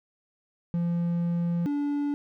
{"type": "tone pair in turn", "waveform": "triangle", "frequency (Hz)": [171.6, 288.6], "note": ["F3", "D4"], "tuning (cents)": [-30, -30], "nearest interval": "major sixth", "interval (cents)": 900, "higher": "second", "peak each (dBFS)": [-22, -23], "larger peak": "first", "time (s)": [[0.74, 1.66], [1.66, 2.14]], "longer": "first", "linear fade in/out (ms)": 0, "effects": []}